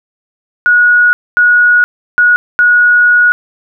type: tone bursts at uneven times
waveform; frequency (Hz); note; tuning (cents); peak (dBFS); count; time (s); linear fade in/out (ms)
sine; 1455; F#6; -29; -4; 4; 0.66-1.13 / 1.37-1.84 / 2.18-2.36 / 2.59-3.32; 0
effects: none